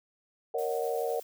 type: chord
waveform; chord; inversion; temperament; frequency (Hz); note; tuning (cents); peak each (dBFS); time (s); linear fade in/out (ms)
sine; D# minor seventh; second; equal with one note detuned; 466.2 / 551.5 / 622.3 / 740; A#4 / C#5 / D#5 / F#5; 0 / -9 / 0 / 0; -31 / -35 / -36 / -35; 0.54-1.2; 5
type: noise with tremolo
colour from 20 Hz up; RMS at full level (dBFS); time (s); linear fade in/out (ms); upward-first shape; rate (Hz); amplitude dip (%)
blue; -47; 0.58-1.23; 5; sine; 7.9; 25
effects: none